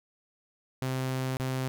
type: tone with dropouts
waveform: sawtooth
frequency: 130.4 Hz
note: C3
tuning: 5 cents flat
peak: -25 dBFS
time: 0.82-1.68 s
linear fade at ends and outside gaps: 0 ms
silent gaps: 1.369-1.399 s
effects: none